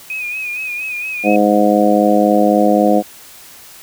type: tone with vibrato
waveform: sine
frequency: 2489 Hz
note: D#7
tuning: in tune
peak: -20 dBFS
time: 0.1-1.36 s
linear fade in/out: 2 ms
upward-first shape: sine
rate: 4.3 Hz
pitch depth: 56 cents each way
type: harmonic tone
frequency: 103.83 Hz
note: G#2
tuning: in tune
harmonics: 2 / 3 / 4 / 5 / 6 / 7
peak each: -15 / -15 / -22 / -15 / -18 / -16 dBFS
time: 1.23-3.03 s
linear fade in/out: 50 ms
effects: white hiss -39 dBFS RMS until 3.82 s